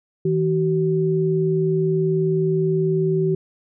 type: tone pair together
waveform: sine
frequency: 160.54 / 379.3 Hz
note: E3 / F#4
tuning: -45 / +43 cents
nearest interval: octave + minor third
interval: 1488 cents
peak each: -20 / -19 dBFS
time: 0.25-3.35 s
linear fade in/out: 5 ms
effects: none